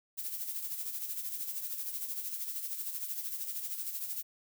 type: noise with tremolo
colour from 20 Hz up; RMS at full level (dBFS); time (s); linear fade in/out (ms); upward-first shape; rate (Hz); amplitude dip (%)
violet; -36; 0.17-4.23; 20; sine; 13; 55
effects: none